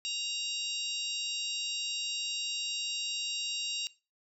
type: harmonic tone with a mistuned harmonic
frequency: 932.3 Hz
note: A#5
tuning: in tune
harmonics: 3 / 4 / 5 / 6 / 7 / 8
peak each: -36 / -38 / -42 / -41 / -53 / -42 dBFS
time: 0.05-3.87 s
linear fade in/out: 0 ms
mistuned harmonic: 4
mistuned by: +32 cents
effects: noise-tail reverb RT60 0.3 s tail -19 dB re dry